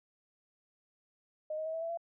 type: tone with pitch steps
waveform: sine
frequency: 617 / 628.5 / 640.2 / 652.2 / 664.3 / 676.7 Hz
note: D#5 / D#5 / D#5 / E5 / E5 / E5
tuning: -15 / +17 / +49 / -19 / +13 / +45 cents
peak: -34 dBFS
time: 1.5-1.974 s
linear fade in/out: 5 ms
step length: 79 ms
effects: none